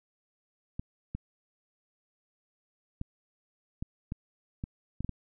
clicks, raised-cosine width 5 ms, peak -22 dBFS, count 9, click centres 0.795 / 1.15 / 3.014 / 3.825 / 4.121 / 4.639 / 5.006 / 5.046 / 5.093 s, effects none

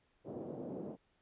white band-pass noise, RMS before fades -44 dBFS, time 0.24-0.97 s, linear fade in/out 50 ms, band 130 to 520 Hz, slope 24 dB/octave, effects pink hiss -75 dBFS RMS until 1.21 s + resampled to 8000 Hz

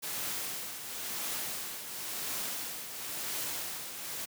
white noise with tremolo, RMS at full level -35 dBFS, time 0.02-4.26 s, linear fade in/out 20 ms, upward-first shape triangle, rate 0.96 Hz, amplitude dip 60%, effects high-pass 100 Hz 12 dB/octave

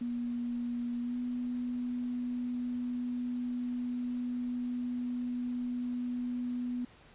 sine tone with pitch glide, 240.5 to 245.7 Hz, B3 to B3, -46 to -9 cents, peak -32 dBFS, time 0.01-6.85 s, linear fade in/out 5 ms, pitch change +37 cents, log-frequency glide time 1.02-1.17 s, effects pink hiss -58 dBFS RMS until 7.14 s + resampled to 8000 Hz

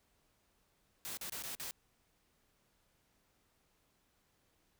white noise with dropouts, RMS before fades -43 dBFS, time 1.05-1.71 s, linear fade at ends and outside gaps 0 ms, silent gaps 1.171-1.212 / 1.297-1.322 / 1.424-1.437 / 1.551-1.598 s, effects pink hiss -75 dBFS RMS until 4.79 s

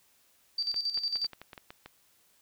sine tone with tremolo, 4652 Hz, D8, 17 cents flat, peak -27 dBFS, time 0.58-1.27 s, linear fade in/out 5 ms, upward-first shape square, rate 11 Hz, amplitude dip 65%
clicks, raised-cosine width 0.3 ms, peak -28 dBFS, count 10, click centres 0.743 / 0.975 / 1.157 / 1.245 / 1.333 / 1.416 / 1.532 / 1.578 / 1.705 / 1.86 s
effects white hiss -66 dBFS RMS until 2.41 s

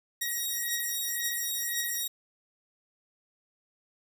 5% pulse beating tone pair, 1892 / 1893.9 Hz, A#6 / A#6, +25 / +27 cents, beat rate 1.9 Hz, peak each -22 dBFS, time 0.21-2.08 s, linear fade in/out 10 ms, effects none

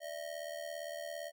square ring-modulated tone, 627 Hz, D#5, 13 cents sharp, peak -38 dBFS, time 0-1.32 s, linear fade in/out 50 ms, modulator 38.8 Hz, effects none

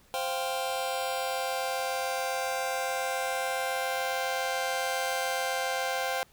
sawtooth chord, C suspended fourth, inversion none, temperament just, 523.3 / 697.7 / 784.9 Hz, C5 / F5 / G5, 0 / -2 / +2 cents, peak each -29 / -31 / -29 dBFS, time 0.14-6.23 s, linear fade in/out 0 ms, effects pink hiss -61 dBFS RMS until 6.32 s

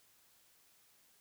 silence, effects white hiss -68 dBFS RMS until 1.2 s

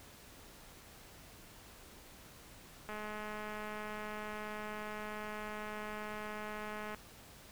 click train, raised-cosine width 0.5 ms, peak -29 dBFS, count 861, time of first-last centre 2.89-6.947 s, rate 212 Hz, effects pink hiss -56 dBFS RMS until 7.51 s

